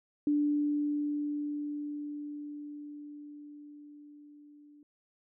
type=tone with level ramp; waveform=sine; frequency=293.7 Hz; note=D4; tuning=in tune; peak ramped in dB=-24 to -54 dBFS; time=0.27-4.83 s; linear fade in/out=2 ms; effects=none